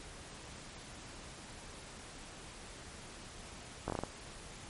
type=slowing click train; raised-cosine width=1 ms; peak=-21 dBFS; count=6; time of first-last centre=3.88-4.036 s; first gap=19 ms; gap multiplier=1.25; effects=pink hiss -50 dBFS RMS until 4.69 s + MP3 48 kbps